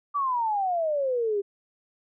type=exponential sweep; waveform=sine; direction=down; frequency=1174.7 to 392 Hz; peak=-23 dBFS; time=0.14-1.42 s; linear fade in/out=20 ms; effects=none